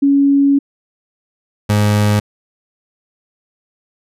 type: tone pair in turn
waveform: sine / 30% pulse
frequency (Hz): 279.6 / 104.43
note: C#4 / G#2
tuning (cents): +15 / +10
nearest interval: octave + perfect fourth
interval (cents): 1705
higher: first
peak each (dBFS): -8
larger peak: neither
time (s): 0.02-0.59 / 1.69-2.2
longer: first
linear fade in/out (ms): 10
effects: resampled to 32000 Hz